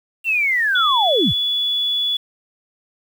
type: linear sweep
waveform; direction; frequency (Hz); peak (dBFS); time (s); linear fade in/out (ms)
sine; down; 2765 to 43.65; -15; 0.24-1.34; 50
type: tone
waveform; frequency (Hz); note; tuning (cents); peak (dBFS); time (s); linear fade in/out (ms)
sine; 3420; A7; -50; -17; 0.75-2.17; 5
effects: 7-bit